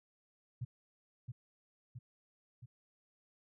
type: tone with echo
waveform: sine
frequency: 122.1 Hz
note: B2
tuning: 19 cents flat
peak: -36 dBFS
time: 0.61-0.65 s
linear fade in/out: 10 ms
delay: 670 ms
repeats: 3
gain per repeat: -4 dB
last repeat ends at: 2.66 s
effects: none